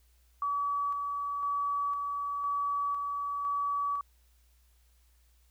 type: tone with tremolo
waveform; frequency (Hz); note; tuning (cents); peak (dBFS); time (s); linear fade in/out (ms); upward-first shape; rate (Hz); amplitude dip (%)
sine; 1142; D6; -49; -28; 0.42-4.01; 2; square; 0.99; 30
effects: added 60 Hz sine -62 dBFS peak until 5.5 s + white hiss -71 dBFS RMS until 5.5 s